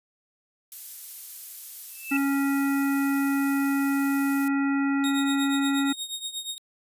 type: noise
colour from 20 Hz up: violet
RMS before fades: -37 dBFS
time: 0.72-4.48 s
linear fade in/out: 0 ms
type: tone with exponential growth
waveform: sine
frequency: 2637 Hz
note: E7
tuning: in tune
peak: -23 dBFS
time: 1.89-2.17 s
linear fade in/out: 5 ms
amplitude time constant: 59 ms
type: harmonic tone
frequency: 277.2 Hz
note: C#4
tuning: in tune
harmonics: 1 / 3 / 5 / 7 / 9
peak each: -22 / -36 / -33 / -36 / -41 dBFS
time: 2.11-5.93 s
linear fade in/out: 10 ms
type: tone with tremolo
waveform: sawtooth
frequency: 3729 Hz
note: A#7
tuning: in tune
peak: -25 dBFS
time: 5.04-6.58 s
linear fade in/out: 0 ms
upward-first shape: triangle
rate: 8.4 Hz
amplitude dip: 85%
effects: resampled to 32000 Hz